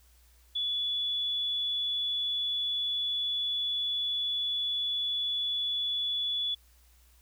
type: tone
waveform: sine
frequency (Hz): 3427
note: A7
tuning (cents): -46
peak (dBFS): -28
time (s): 0.55-6.55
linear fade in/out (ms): 10
effects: added 60 Hz sine -59 dBFS peak until 7.21 s + white hiss -65 dBFS RMS until 7.21 s